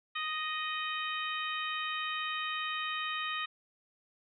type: harmonic tone with a mistuned harmonic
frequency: 622.3 Hz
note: D#5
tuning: in tune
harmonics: 2 / 3 / 4 / 5 / 6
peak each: -37 / -39 / -40 / -41 / -42 dBFS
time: 0.15-3.46 s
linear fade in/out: 10 ms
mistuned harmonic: 5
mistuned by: -25 cents
effects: none